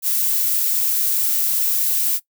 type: noise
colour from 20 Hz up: violet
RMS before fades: -19 dBFS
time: 0.02-2.2 s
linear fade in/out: 50 ms
effects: noise-tail reverb RT60 0.1 s tail -18 dB re dry